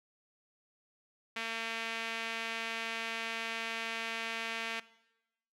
sawtooth tone with band-pass filter, 227 Hz, A#3, 46 cents flat, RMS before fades -38 dBFS, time 1.36-4.8 s, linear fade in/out 5 ms, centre 2400 Hz, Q 1.6, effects noise-tail reverb RT60 0.9 s tail -18 dB re dry

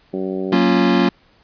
harmonic tone, 94.6 Hz, F#2, 39 cents sharp, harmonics 2 / 3 / 4 / 5 / 6 / 7 / 8, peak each -26 / -27 / -24 / -33 / -32 / -40 / -40 dBFS, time 0.13-0.56 s, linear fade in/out 10 ms
square chord, Gb major seventh, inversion none, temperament equal, 185 / 233.1 / 277.2 / 349.2 Hz, Gb3 / Bb3 / Db4 / F4, 0 / 0 / 0 / 0 cents, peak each -19 dBFS, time 0.52-1.09 s, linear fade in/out 5 ms
effects pink hiss -55 dBFS RMS until 1.43 s + resampled to 11025 Hz

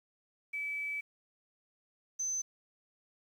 sine tone pair in turn, 2300 / 6140 Hz, D7 / G8, -37 / -37 cents, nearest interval octave + perfect fourth, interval 1700 cents, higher second, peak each -34 / -32 dBFS, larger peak second, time 0.53-1.01 / 2.19-2.42 s, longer first, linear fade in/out 10 ms, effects 10-bit

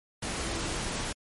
sine tone in noise, 331.5 Hz, E4, 10 cents sharp, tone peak -41 dBFS, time 0.43-0.8 s, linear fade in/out 10 ms, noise pink, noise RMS -33 dBFS, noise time 0.22-1.13 s, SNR -11 dB, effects MP3 48 kbps

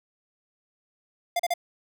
square tone bursts, 698.5 Hz, F5, in tune, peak -23 dBFS, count 3, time 1.36-1.539 s, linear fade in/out 5 ms, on 35 ms, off 37 ms, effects none

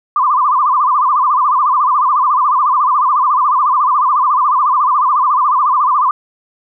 sine tone with vibrato, 1100 Hz, C#6, 14 cents flat, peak -9 dBFS, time 0.16-6.11 s, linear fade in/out 2 ms, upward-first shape sine, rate 14 Hz, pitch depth 180 cents each way, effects none

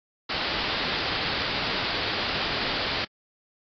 white low-pass noise, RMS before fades -29 dBFS, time 0.29-3.05 s, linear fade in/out 10 ms, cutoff 4900 Hz, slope 96 dB/octave, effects AAC 32 kbps

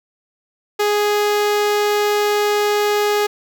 sawtooth tone with notch filter, 415.3 Hz, G#4, in tune, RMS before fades -17 dBFS, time 0.79-3.27 s, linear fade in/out 10 ms, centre 9400 Hz, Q 1.9, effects none

